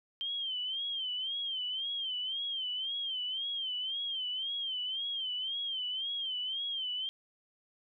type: tone with vibrato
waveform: sine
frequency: 3136 Hz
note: G7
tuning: in tune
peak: -33 dBFS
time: 0.21-7.09 s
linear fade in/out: 0 ms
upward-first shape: sine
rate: 1.9 Hz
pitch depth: 100 cents each way
effects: none